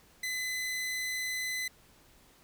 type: tone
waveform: sawtooth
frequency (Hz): 2018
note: B6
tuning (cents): +37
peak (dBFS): -29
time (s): 0.23-1.68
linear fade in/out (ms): 5
effects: pink hiss -61 dBFS RMS until 2.43 s